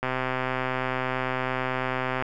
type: click train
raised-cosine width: 0.5 ms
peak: -12 dBFS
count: 284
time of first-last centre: 0.03-2.224 s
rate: 129 Hz
effects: none